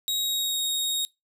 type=tone with pitch glide; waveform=sawtooth; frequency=3800 to 3752 Hz; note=A#7 to A#7; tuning=+33 to +11 cents; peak=-22 dBFS; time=0.08-1.05 s; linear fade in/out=0 ms; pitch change=-22 cents; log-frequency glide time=0.19-0.61 s; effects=noise-tail reverb RT60 0.2 s tail -23 dB re dry